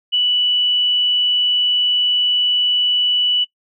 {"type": "tone", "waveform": "sine", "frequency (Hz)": 2960, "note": "F#7", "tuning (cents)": 0, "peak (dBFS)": -13, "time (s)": [0.12, 3.45], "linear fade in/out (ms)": 20, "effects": ["noise-tail reverb RT60 0.1 s tail -21 dB re dry"]}